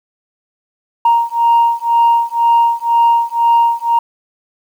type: beating tone pair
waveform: sine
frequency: 932.3 / 934.3 Hz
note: A#5 / A#5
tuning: 0 / +4 cents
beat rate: 2 Hz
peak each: -11 dBFS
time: 1.05-3.99 s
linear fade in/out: 5 ms
effects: tanh soft clip ceiling -4 dBFS + 7-bit